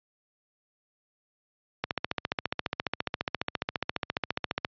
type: click train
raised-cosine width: 0.3 ms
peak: -11 dBFS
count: 42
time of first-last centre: 1.84-4.648 s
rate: 14.6 Hz
effects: high-pass 80 Hz 12 dB/octave + resampled to 11025 Hz